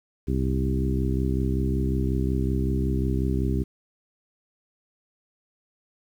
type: harmonic tone with a mistuned harmonic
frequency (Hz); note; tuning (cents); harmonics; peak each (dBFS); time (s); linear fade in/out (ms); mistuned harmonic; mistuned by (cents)
65.41; C2; 0; 1 / 2 / 3 / 4 / 5 / 6; -25 / -28 / -30 / -31 / -32 / -33; 0.27-3.64; 20; 1; +26
effects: 9-bit